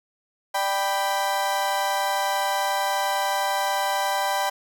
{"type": "chord", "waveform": "35% pulse", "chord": "G major", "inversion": "second", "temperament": "equal with one note detuned", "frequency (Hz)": [592.4, 784, 987.8], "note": ["D5", "G5", "B5"], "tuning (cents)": [15, 0, 0], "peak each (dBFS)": [-28, -23, -25], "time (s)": [0.54, 4.5], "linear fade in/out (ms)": 10, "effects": []}